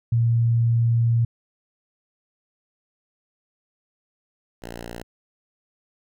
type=tone pair in turn; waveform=sine / 5% pulse; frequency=116.54 / 58.27 Hz; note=A#2 / A#1; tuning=0 / 0 cents; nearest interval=octave; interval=1200 cents; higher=first; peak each=-16 / -23 dBFS; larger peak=first; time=0.12-1.25 / 4.62-5.03 s; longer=first; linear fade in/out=5 ms; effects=none